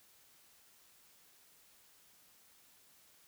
silence, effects white hiss -65 dBFS RMS until 3.27 s

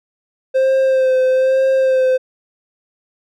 triangle tone with vibrato, 523.3 Hz, C5, in tune, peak -9 dBFS, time 0.54-2.18 s, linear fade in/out 20 ms, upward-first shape sine, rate 1.1 Hz, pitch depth 25 cents each way, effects none

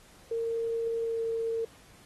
sine tone with pitch glide, 458.7 to 455 Hz, A#4 to A#4, -28 to -42 cents, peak -28 dBFS, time 0.31-1.65 s, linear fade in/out 5 ms, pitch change -14 cents, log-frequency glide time 0.98-1.24 s, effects pink hiss -57 dBFS RMS until 2.05 s + AAC 32 kbps

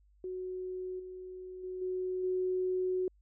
sine tone with level steps, 369.1 Hz, F#4, 4 cents flat, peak -36 / -42 / -37 / -32 / -29 dBFS, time 0.24-3.08 s, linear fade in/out 2 ms, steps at 0.99 / 1.63 / 1.81 / 2.23 s, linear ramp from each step 10 ms, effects added 50 Hz sine -62 dBFS peak until 3.21 s

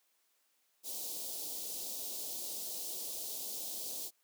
white band-stop noise, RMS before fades -41 dBFS, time 0.83-4.11 s, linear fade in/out 50 ms, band 700 to 3700 Hz, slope 24 dB/octave, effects white hiss -75 dBFS RMS until 4.23 s + high-pass 300 Hz 12 dB/octave

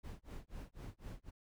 brown noise with tremolo, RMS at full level -45 dBFS, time 0.03-1.31 s, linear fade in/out 20 ms, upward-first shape sine, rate 4 Hz, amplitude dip 100%, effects none

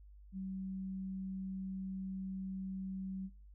sine tone, 190 Hz, F#3, 46 cents sharp, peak -39 dBFS, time 0.32-3.3 s, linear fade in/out 50 ms, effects noise-tail reverb RT60 0.4 s tail -25 dB re dry + added 50 Hz sine -54 dBFS peak until 3.54 s

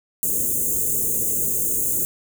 white band-stop noise, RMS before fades -22 dBFS, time 0.23-2.05 s, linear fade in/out 0 ms, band 540 to 6500 Hz, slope 96 dB/octave, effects none

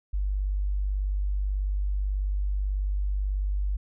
sine tone, 49.14 Hz, G1, 5 cents sharp, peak -24 dBFS, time 0.13-3.77 s, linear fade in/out 10 ms, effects none

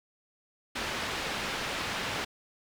white low-pass noise, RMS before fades -34 dBFS, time 0.75-2.25 s, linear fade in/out 10 ms, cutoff 3000 Hz, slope 12 dB/octave, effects none

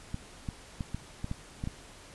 clicks, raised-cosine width 5 ms, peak -21 dBFS, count 8, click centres 0.144 / 0.488 / 0.808 / 0.946 / 1.244 / 1.314 / 1.639 / 1.674 s, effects pink hiss -51 dBFS RMS until 2.14 s + resampled to 24000 Hz

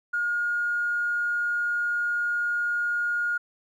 triangle tone with tanh clipping, 1428 Hz, F6, 38 cents sharp, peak -23 dBFS, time 0.13-3.38 s, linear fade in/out 10 ms, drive 2 dB, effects none

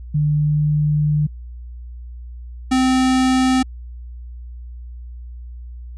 sine / square tone pair in turn, 149.9 / 258.7 Hz, D3 / C4, +36 / -19 cents, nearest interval major sixth, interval 945 cents, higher second, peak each -14 dBFS, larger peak neither, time 0.14-1.27 / 2.71-3.63 s, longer first, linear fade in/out 10 ms, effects added 60 Hz sine -31 dBFS peak until 5.97 s + resampled to 22050 Hz

